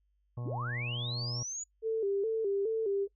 harmonic tone, 121.1 Hz, B2, 34 cents flat, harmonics 1 / 2 / 3 / 4 / 5 / 6 / 7 / 8 / 9, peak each -35 / -51 / -54 / -52 / -53 / -60 / -58 / -64 / -55 dBFS, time 0.37-1.43 s, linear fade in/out 5 ms
sine linear sweep, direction up, 185 to 6960 Hz, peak -36 dBFS, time 0.45-1.64 s, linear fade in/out 10 ms
sine tone with vibrato, 420.6 Hz, G#4, 22 cents sharp, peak -28 dBFS, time 1.82-3.08 s, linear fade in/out 50 ms, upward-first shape square, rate 2.4 Hz, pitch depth 100 cents each way
effects noise-tail reverb RT60 0.1 s tail -23 dB re dry + added 50 Hz sine -70 dBFS peak until 3.15 s

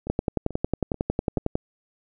two click trains, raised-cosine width 2 ms, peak -9 / -22 dBFS, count 17 / 4, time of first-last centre 0.1-1.555 / 0.07-1.38 s, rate 11 / 2.29 Hz, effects none

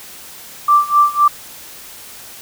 sine tone with tremolo, 1174.7 Hz, D6, in tune, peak -6 dBFS, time 0.68-1.28 s, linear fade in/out 5 ms, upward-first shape sine, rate 3.9 Hz, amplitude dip 90%, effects white hiss -36 dBFS RMS until 2.41 s

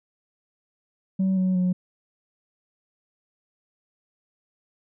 sine tone with pitch steps, 190 / 185.88 / 181.84 Hz, F#3 / F#3 / F#3, +46 / +8 / -30 cents, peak -17 dBFS, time 1.19-1.73 s, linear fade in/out 10 ms, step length 180 ms, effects tanh soft clip ceiling -18 dBFS

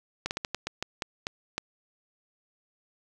slowing click train, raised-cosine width 0.2 ms, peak -13 dBFS, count 10, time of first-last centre 0.26-1.58 s, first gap 49 ms, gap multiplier 1.26, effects none

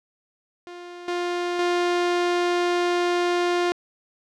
sawtooth tone with level steps, 351.8 Hz, F4, 13 cents sharp, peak -33 / -20 / -16 dBFS, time 0.67-3.72 s, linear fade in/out 0 ms, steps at 1.08 / 1.59 s, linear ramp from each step 2 ms, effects low-pass 5000 Hz 12 dB/octave

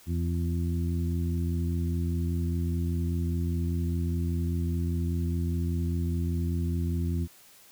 harmonic tone with a mistuned harmonic, 85 Hz, F2, 46 cents flat, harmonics 1 / 2 / 3 / 4, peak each -27 / -32 / -36 / -40 dBFS, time 0.06-7.28 s, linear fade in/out 50 ms, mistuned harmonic 4, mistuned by +18 cents, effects white hiss -55 dBFS RMS until 7.71 s

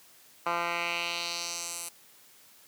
10% pulse tone with band-pass filter sweep, 171.5 Hz, F3, 31 cents flat, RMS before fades -33 dBFS, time 0.46-1.89 s, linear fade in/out 5 ms, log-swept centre 1300 to 10000 Hz, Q 1.9, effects white hiss -57 dBFS RMS until 2.67 s + high-pass 100 Hz 12 dB/octave

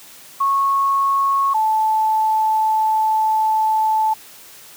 sine tone pair in turn, 1100 / 873.1 Hz, C#6 / A5, -14 / -14 cents, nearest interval major third, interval 400 cents, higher first, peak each -14 dBFS, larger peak neither, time 0.4-1.54 / 1.54-4.14 s, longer second, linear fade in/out 10 ms, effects white hiss -42 dBFS RMS until 4.76 s + high-pass 100 Hz 12 dB/octave

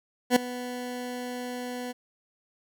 20% pulse tone with ADSR envelope, 247.5 Hz, B3, 4 cents sharp, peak -10 dBFS, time 0.3-1.93 s, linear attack 61 ms, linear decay 6 ms, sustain -18 dB, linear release 22 ms, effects none

